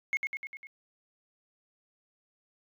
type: tone with echo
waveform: sine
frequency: 2170 Hz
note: C#7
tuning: 37 cents flat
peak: -24 dBFS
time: 0.13-0.17 s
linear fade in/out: 0 ms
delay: 100 ms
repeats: 5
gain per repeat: -4 dB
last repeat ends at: 0.67 s
effects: tanh soft clip ceiling -22 dBFS